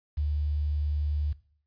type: tone with quantisation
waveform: sine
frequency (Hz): 74.1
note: D2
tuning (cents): +16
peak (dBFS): -25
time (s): 0.17-1.33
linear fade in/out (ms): 10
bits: 9
effects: noise-tail reverb RT60 0.5 s tail -18 dB re dry + resampled to 11025 Hz